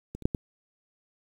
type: clicks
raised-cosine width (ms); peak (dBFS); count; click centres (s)
3; -24 / -30 / -9 / -16; 4; 0.15 / 0.223 / 0.255 / 0.348
effects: 8-bit

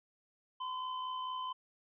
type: tone with amplitude modulation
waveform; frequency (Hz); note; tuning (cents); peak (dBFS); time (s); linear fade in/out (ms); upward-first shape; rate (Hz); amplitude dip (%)
square; 1021; C6; -43; -36; 0.6-1.53; 10; sine; 64.5; 35
effects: resampled to 8000 Hz

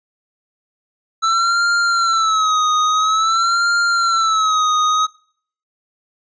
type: tone with vibrato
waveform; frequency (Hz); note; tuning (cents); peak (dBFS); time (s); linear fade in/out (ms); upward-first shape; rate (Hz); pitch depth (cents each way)
square; 1318.5; E6; 0; -14; 1.22-5.07; 20; sine; 0.49; 100
effects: noise-tail reverb RT60 0.6 s tail -25 dB re dry + resampled to 16000 Hz

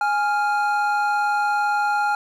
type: tone pair together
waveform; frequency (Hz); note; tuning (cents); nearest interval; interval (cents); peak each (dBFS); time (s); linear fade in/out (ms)
triangle; 830 / 1395.9; G#5 / F6; -1 / -1; major sixth; 900; -18 / -21; 0.01-2.15; 2
effects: none

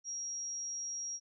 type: tone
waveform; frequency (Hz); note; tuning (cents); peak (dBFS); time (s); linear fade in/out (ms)
sine; 5650; F8; +19; -37; 0.04-1.2; 50
effects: none

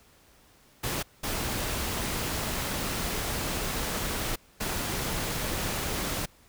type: noise bursts at uneven times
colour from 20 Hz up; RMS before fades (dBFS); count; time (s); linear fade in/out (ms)
pink; -31; 3; 0.83-1.03 / 1.23-4.36 / 4.6-6.26; 10
effects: pink hiss -59 dBFS RMS until 6.48 s

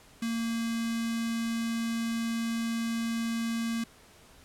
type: tone with notch filter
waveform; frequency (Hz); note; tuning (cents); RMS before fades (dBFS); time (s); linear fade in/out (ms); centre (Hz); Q
square; 229.5; A#3; -27; -31; 0.22-3.84; 5; 610; 0.54
effects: pink hiss -56 dBFS RMS until 4.44 s + low-pass 12000 Hz 12 dB/octave

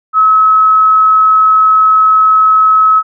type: tone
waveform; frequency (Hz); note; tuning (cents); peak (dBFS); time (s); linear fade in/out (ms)
sine; 1287; E6; -42; -4; 0.13-3.03; 50
effects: none

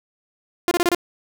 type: tone bursts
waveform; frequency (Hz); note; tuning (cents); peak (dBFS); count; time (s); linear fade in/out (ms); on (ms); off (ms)
sawtooth; 349.2; F4; 0; -12; 5; 0.68-0.948; 0; 32; 27
effects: none

